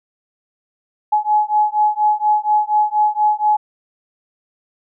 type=beating tone pair; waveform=sine; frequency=844 / 848.2 Hz; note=G#5 / G#5; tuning=+28 / +36 cents; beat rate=4.2 Hz; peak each=-16 dBFS; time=1.12-3.57 s; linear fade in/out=10 ms; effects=none

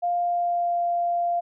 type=tone with pitch glide; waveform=sine; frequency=701 to 694.2 Hz; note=F5 to F5; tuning=+6 to -11 cents; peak=-21 dBFS; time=0.02-1.41 s; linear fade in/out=20 ms; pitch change=-17 cents; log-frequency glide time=0.18-0.81 s; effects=none

